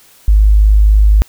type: tone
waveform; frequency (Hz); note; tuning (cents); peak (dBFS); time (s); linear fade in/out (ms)
sine; 51.91; G#1; 0; -4; 0.28-1.22; 0
effects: white hiss -45 dBFS RMS until 1.28 s